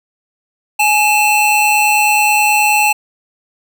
square tone pair together, 840.3 / 2670 Hz, G#5 / E7, +20 / +22 cents, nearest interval octave + minor sixth, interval 2002 cents, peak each -13 dBFS, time 0.79-2.93 s, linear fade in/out 10 ms, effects none

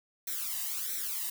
blue noise with flanger, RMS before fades -35 dBFS, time 0.27-1.3 s, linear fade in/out 5 ms, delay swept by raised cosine 0.51 to 1.06 ms, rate 1.5 Hz, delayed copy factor +1, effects none

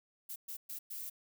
violet noise bursts at uneven times, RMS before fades -43 dBFS, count 4, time 0.29-0.36 / 0.48-0.57 / 0.69-0.79 / 0.9-1.1 s, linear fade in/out 10 ms, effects none

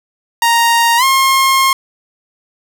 sawtooth tone with pitch glide, 932.3 to 1070.9 Hz, A#5 to C6, 0 to +40 cents, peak -5 dBFS, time 0.42-1.73 s, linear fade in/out 2 ms, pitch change +240 cents, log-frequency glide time 0.97-1.04 s, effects none

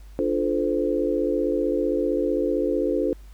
sine chord, D minor seventh, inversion none, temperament equal with one note detuned, 293.7 / 349.2 / 440 / 515.7 Hz, D4 / F4 / A4 / C5, 0 / 0 / 0 / -25 cents, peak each -26 dBFS, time 0.19-3.13 s, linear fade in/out 0 ms, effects added 50 Hz sine -41 dBFS peak until 3.33 s + pink hiss -58 dBFS RMS until 3.33 s

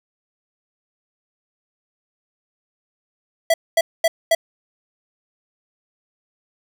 square tone bursts, 659.3 Hz, E5, in tune, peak -13 dBFS, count 4, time 3.5-4.35 s, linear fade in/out 5 ms, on 40 ms, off 230 ms, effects none

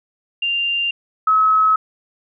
sine tone pair in turn, 2789 / 1285.4 Hz, F7 / E6, -3 / -44 cents, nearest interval octave + minor second, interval 1341 cents, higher first, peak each -17 / -11 dBFS, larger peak second, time 0.42-0.91 / 1.27-1.76 s, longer neither, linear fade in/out 5 ms, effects none

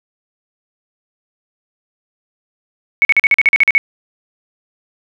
sine tone bursts, 2217 Hz, C#7, in tune, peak -6 dBFS, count 11, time 3.02-3.78 s, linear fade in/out 0 ms, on 30 ms, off 43 ms, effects none

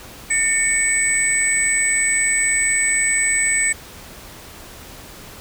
sine tone cluster, 1810 / 2232 / 7980 Hz, A6 / C#7 / B8, +48 / +11 / +17 cents, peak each -23 / -20 / -18 dBFS, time 0.3-3.73 s, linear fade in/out 10 ms, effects pink hiss -39 dBFS RMS until 5.4 s

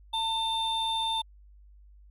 triangle tone pair together, 897 / 3586 Hz, A5 / A7, +33 / +32 cents, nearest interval 2 octaves, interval 2399 cents, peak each -28 dBFS, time 0.13-1.22 s, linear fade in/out 10 ms, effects added 50 Hz sine -51 dBFS peak until 2.1 s

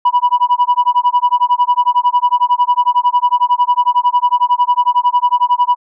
sine tone with tremolo, 980 Hz, B5, 14 cents flat, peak -4 dBFS, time 0.05-5.76 s, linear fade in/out 5 ms, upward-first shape sine, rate 11 Hz, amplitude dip 100%, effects tanh soft clip ceiling -5 dBFS

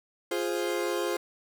40% pulse chord, F minor, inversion none, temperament equal, 349.2 / 415.3 / 523.3 Hz, F4 / Ab4 / C5, 0 / 0 / 0 cents, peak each -30 / -32 / -32 dBFS, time 0.31-1.17 s, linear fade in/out 5 ms, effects none

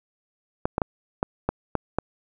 clicks, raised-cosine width 1 ms, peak -8 dBFS, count 7, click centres 0.655 / 0.781 / 0.818 / 1.229 / 1.49 / 1.753 / 1.986 s, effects none

